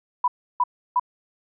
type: tone bursts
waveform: sine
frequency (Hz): 987.8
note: B5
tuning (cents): 0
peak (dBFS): -16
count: 3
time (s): 0.24-0.997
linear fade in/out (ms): 5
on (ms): 39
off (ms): 320
effects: none